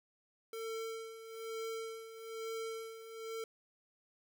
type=tone with tremolo; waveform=square; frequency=449.4 Hz; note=A4; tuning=37 cents sharp; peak=-39 dBFS; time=0.53-3.44 s; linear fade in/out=2 ms; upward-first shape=sine; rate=1.1 Hz; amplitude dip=70%; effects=none